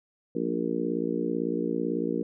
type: harmonic tone with a mistuned harmonic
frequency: 58 Hz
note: A#1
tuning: 8 cents flat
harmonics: 3 / 4 / 5 / 6 / 7 / 8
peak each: -35 / -33 / -31 / -33 / -34 / -33 dBFS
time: 0.35-2.23 s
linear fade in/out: 5 ms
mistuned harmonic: 3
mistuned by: +28 cents
effects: none